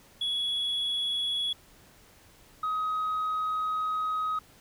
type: tone pair in turn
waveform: sine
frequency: 3369 / 1261.9 Hz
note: G#7 / D#6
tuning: +24 / +24 cents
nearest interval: octave + perfect fourth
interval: 1700 cents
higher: first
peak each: -25 dBFS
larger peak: neither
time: 0.21-1.53 / 2.63-4.39 s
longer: second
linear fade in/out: 5 ms
effects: tanh soft clip ceiling -25 dBFS + pink hiss -57 dBFS RMS until 4.6 s